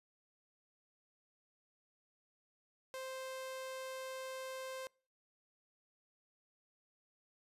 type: tone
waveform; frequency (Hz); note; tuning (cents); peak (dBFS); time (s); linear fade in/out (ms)
sawtooth; 523.3; C5; 0; -39; 2.94-4.87; 0
effects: noise-tail reverb RT60 0.4 s tail -26 dB re dry + resampled to 32000 Hz